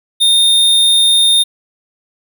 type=tone; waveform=square; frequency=3652 Hz; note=A#7; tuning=36 cents flat; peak=-8 dBFS; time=0.2-1.44 s; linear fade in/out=20 ms; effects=none